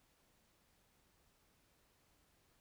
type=silence; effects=pink hiss -74 dBFS RMS until 2.6 s

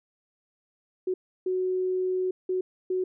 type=tone bursts at uneven times; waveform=sine; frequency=370 Hz; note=F#4; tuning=in tune; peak=-24 dBFS; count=4; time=1.07-1.14 / 1.46-2.31 / 2.49-2.61 / 2.9-3.04 s; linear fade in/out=5 ms; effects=none

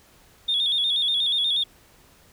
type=tone with vibrato; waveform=sine; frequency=3500 Hz; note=A7; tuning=10 cents flat; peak=-19 dBFS; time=0.48-1.64 s; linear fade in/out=10 ms; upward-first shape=square; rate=8.3 Hz; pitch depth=66 cents each way; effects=tanh soft clip ceiling -15 dBFS + pink hiss -55 dBFS RMS until 2.32 s

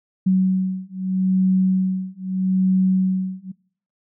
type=beating tone pair; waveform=sine; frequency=187 / 187.79 Hz; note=F#3 / F#3; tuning=+19 / +26 cents; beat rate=0.79 Hz; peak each=-19 dBFS; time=0.26-3.52 s; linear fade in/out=10 ms; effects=noise-tail reverb RT60 0.6 s tail -24 dB re dry

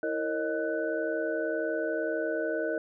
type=tone cluster; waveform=sine; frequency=327.5 / 462.1 / 544 / 615 / 1494 Hz; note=E4 / A#4 / C#5 / D#5 / F#6; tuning=-11 / -15 / -33 / -20 / +16 cents; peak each=-34 / -33 / -39 / -32 / -36 dBFS; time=0.03-2.78 s; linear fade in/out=2 ms; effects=none

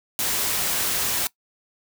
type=noise; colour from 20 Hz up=white; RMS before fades=-24 dBFS; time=0.19-1.27 s; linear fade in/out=0 ms; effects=noise-tail reverb RT60 0.1 s tail -21 dB re dry

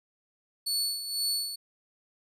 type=tone with tremolo; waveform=sawtooth; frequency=4435 Hz; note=C#8; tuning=in tune; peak=-23 dBFS; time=0.66-1.56 s; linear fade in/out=10 ms; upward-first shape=sine; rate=2 Hz; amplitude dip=65%; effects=resampled to 32000 Hz

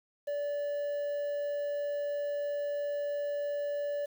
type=tone with quantisation; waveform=triangle; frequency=579 Hz; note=D5; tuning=25 cents flat; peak=-29 dBFS; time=0.27-4.06 s; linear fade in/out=10 ms; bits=9; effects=none

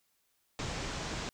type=low-pass noise; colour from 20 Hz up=pink; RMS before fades=-38 dBFS; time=0.59-1.29 s; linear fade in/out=0 ms; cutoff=7600 Hz; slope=48 dB/octave; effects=white hiss -75 dBFS RMS until 1.33 s

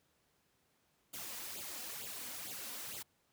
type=noise with flanger; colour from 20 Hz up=white; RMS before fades=-45 dBFS; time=1.13-3.03 s; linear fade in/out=10 ms; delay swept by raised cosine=0.26 to 4.16 ms; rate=2.2 Hz; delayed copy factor=+0.75; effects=pink hiss -75 dBFS RMS until 3.32 s + high-pass 80 Hz 12 dB/octave

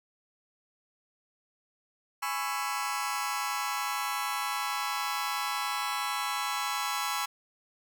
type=chord; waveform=sawtooth; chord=C# minor seventh; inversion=second; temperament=just; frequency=831.5 / 997.9 / 1108.7 / 1330.5 Hz; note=G#5 / B5 / C#6 / E6; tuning=+2 / +18 / 0 / +16 cents; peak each=-32 dBFS; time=2.22-7.26 s; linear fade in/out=10 ms; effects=none

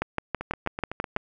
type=two click trains; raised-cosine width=0.5 ms; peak=-17 / -10 dBFS; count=7 / 8; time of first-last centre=0.41-1.169 / 0.02-1.164 s; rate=7.91 / 6.12 Hz; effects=none

